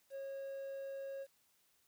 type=tone with quantisation; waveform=triangle; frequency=546 Hz; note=C#5; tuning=26 cents flat; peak=-40 dBFS; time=0.1-1.27 s; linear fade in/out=50 ms; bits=11; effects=white hiss -74 dBFS RMS until 1.87 s